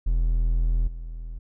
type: tone with level steps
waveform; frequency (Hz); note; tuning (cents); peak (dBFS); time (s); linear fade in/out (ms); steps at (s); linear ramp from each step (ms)
triangle; 41.2; E1; 0; -17 / -30; 0.06-1.39; 10; 0.87; 10
effects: none